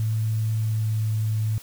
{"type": "tone with pitch glide", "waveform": "sine", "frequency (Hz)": [110.2, 108.87], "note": ["A2", "A2"], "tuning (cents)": [3, -18], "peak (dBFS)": -21, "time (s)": [0, 1.58], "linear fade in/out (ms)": 0, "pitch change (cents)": -21, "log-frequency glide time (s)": [0.58, 0.96], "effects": ["white hiss -46 dBFS RMS until 1.62 s"]}